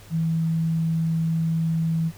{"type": "tone", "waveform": "sine", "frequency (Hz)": 162.9, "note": "E3", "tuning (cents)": -20, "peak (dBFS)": -20, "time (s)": [0.1, 2.12], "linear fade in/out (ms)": 50, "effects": ["added 100 Hz sine -46 dBFS peak until 2.17 s", "pink hiss -49 dBFS RMS until 2.17 s"]}